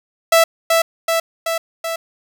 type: tone with echo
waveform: sawtooth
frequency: 660 Hz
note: E5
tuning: 2 cents sharp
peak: -5 dBFS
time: 0.32-0.44 s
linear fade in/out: 5 ms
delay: 380 ms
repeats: 4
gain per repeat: -3 dB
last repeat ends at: 1.96 s
effects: none